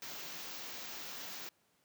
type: band-stop noise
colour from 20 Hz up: white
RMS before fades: -45 dBFS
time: 0.02-1.49 s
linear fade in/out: 2 ms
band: 6800 to 15000 Hz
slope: 48 dB/octave
effects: pink hiss -73 dBFS RMS until 1.84 s + high-pass 150 Hz 12 dB/octave